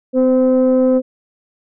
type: tone pair together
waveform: sine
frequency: 256.1 / 516.1 Hz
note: C4 / C5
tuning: -37 / -24 cents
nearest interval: octave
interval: 1213 cents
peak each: -11 dBFS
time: 0.13-1.02 s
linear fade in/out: 50 ms
effects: tanh soft clip ceiling -6 dBFS